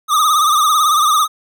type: tone with vibrato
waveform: square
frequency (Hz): 1221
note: D#6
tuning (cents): -33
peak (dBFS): -11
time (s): 0.08-1.28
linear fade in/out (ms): 50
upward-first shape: sine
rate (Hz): 18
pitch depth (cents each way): 82
effects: none